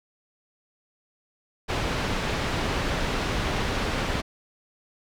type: low-pass noise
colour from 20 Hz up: pink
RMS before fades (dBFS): -27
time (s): 1.68-4.22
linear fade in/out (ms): 20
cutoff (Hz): 3900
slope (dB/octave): 12
effects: none